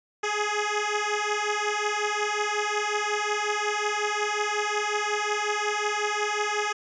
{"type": "beating tone pair", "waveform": "10% pulse", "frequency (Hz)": [415.3, 420.8], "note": ["G#4", "G#4"], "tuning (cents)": [0, 23], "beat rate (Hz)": 5.5, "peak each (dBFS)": [-20, -19], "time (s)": [0.23, 6.73], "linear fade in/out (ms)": 10, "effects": ["resampled to 16000 Hz"]}